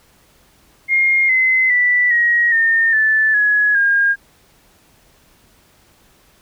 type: tone with pitch steps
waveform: sine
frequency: 2131 / 2049 / 1970 / 1894.1 / 1821.2 / 1751 / 1683.6 / 1618.7 Hz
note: C7 / C7 / B6 / A#6 / A#6 / A6 / G#6 / G#6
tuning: +31 / -37 / -5 / +27 / -41 / -9 / +23 / -45 cents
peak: -11 dBFS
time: 0.88-4.16 s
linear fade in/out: 50 ms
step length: 410 ms
effects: pink hiss -53 dBFS RMS until 6.41 s